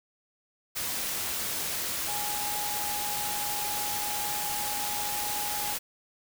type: tone in noise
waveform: sine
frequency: 830.6 Hz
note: G#5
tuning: in tune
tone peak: -35 dBFS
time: 2.07-5.75 s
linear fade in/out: 20 ms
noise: white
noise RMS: -32 dBFS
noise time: 0.75-5.79 s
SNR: -6 dB
effects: none